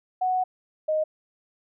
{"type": "tone pair in turn", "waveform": "sine", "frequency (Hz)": [740, 621.1], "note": ["F#5", "D#5"], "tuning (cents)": [0, -3], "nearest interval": "minor third", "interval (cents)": 303, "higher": "first", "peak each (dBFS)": -21, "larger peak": "neither", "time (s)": [[0.21, 0.44], [0.88, 1.04]], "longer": "first", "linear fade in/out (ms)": 10, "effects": []}